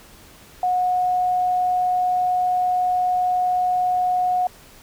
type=tone; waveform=sine; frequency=728 Hz; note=F#5; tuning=28 cents flat; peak=-17 dBFS; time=0.63-4.47 s; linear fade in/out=2 ms; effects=pink hiss -47 dBFS RMS until 4.82 s